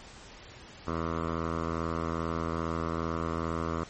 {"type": "tone with low-pass filter", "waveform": "10% pulse", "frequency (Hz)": 82.41, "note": "E2", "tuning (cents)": 0, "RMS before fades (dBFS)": -32, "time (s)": [0.87, 3.84], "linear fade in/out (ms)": 5, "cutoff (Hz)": 1200, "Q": 2.7, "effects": ["pink hiss -49 dBFS RMS until 3.89 s", "MP3 32 kbps"]}